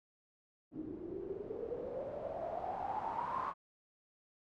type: noise with low-pass filter sweep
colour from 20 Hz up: white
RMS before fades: -41 dBFS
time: 0.71-3.54 s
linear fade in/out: 50 ms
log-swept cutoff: 300 to 1100 Hz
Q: 9.5
effects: none